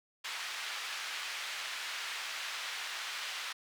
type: band-pass noise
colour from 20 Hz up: white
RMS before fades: -40 dBFS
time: 0.24-3.53 s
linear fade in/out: 10 ms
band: 1200 to 3400 Hz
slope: 12 dB/octave
effects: none